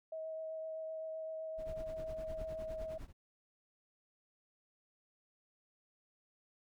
sine tone with vibrato, 638 Hz, D#5, 43 cents sharp, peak -40 dBFS, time 0.12-2.98 s, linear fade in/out 5 ms, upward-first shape triangle, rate 7.8 Hz, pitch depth 12 cents each way
brown noise with tremolo, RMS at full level -44 dBFS, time 1.57-3.13 s, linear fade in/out 50 ms, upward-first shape triangle, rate 9.8 Hz, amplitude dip 95%
effects none

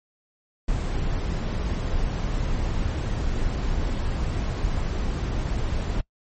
brown noise, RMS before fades -25 dBFS, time 0.68-6.01 s, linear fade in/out 5 ms, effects noise-tail reverb RT60 0.1 s tail -23 dB re dry + MP3 32 kbps

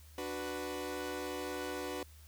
sawtooth chord, B minor, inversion first, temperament equal, 293.7 / 370 / 493.9 Hz, D4 / F#4 / B4, 0 / 0 / 0 cents, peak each -39 / -38 / -38 dBFS, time 0.18-2.03 s, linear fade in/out 2 ms, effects added 76 Hz sine -54 dBFS peak until 2.27 s + white hiss -62 dBFS RMS until 2.27 s

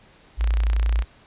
sine tone, 55 Hz, A1, in tune, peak -17 dBFS, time 0.37-1.05 s, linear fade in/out 50 ms
click train, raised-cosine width 0.3 ms, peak -17 dBFS, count 20, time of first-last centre 0.41-1.023 s, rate 31 Hz
effects pink hiss -53 dBFS RMS until 1.26 s + resampled to 8000 Hz

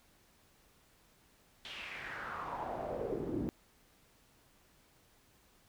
brown noise with band-pass filter sweep, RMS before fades -40 dBFS, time 1.65-3.49 s, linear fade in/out 0 ms, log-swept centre 3300 to 260 Hz, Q 3.7, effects pink hiss -67 dBFS RMS until 5.68 s

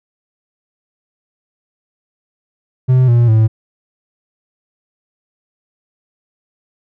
triangle tone with pitch steps, 128.3 / 119.02 / 110.41 Hz, C3 / A#2 / A2, -34 / +36 / +6 cents, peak -5 dBFS, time 2.88-3.48 s, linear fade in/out 20 ms, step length 200 ms, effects none

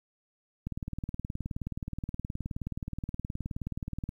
click train, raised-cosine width 5 ms, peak -22 dBFS, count 66, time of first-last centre 0.67-4.091 s, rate 19 Hz, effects 10-bit

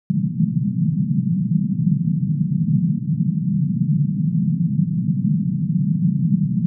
pink band-pass noise, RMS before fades -19 dBFS, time 0.1-6.66 s, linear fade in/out 0 ms, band 140 to 200 Hz, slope 48 dB/octave, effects none

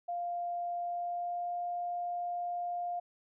sine tone with pitch glide, 698.5 to 703.4 Hz, F5 to F5, 0 to +12 cents, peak -33 dBFS, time 0.08-3 s, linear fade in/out 10 ms, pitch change +12 cents, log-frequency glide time 0.75-1.56 s, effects none

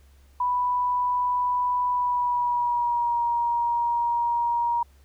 sine tone with pitch glide, 987.8 to 945.9 Hz, B5 to A#5, 0 to +25 cents, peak -21 dBFS, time 0.4-4.83 s, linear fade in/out 5 ms, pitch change -75 cents, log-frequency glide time 1.91-3.21 s, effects added 68 Hz sine -52 dBFS peak until 5.04 s + pink hiss -63 dBFS RMS until 5.04 s

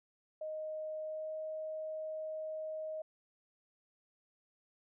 sine tone with pitch glide, 622.3 to 626.6 Hz, D#5 to D#5, 0 to +12 cents, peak -38 dBFS, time 0.41-3.02 s, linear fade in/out 5 ms, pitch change +12 cents, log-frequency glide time 1.02-1.34 s, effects none

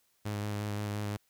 sawtooth tone with vibrato, 103.83 Hz, G#2, in tune, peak -29 dBFS, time 0.25-1.17 s, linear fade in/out 10 ms, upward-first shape square, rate 5.7 Hz, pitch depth 15 cents each way, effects white hiss -72 dBFS RMS until 1.29 s

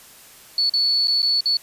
sine tone with dropouts, 4435 Hz, C#8, in tune, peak -16 dBFS, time 0.58-1.57 s, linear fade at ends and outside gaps 2 ms, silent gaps 0.696-0.737 / 1.073-1.08 / 1.22-1.228 / 1.407-1.457 s, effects white hiss -46 dBFS RMS until 1.62 s + resampled to 32000 Hz

